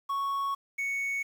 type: tone pair in turn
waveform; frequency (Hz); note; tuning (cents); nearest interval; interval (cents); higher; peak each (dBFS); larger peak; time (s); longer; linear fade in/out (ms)
triangle; 1108.7 / 2220; C#6 / C#7; 0 / +2; octave; 1202; second; -26 / -27; first; 0.09-0.55 / 0.78-1.23; first; 10
effects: 9-bit